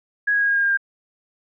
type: tone with pitch steps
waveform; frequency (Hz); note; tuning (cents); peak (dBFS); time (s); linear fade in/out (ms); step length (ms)
sine; 1661.2 / 1650.7 / 1640.2 / 1629.8 / 1619.5 / 1609.3 / 1599.1; G#6 / G#6 / G#6 / G#6 / G#6 / G6 / G6; 0 / -11 / -22 / -33 / -44 / +45 / +34; -16; 0.27-0.774; 10; 72
effects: none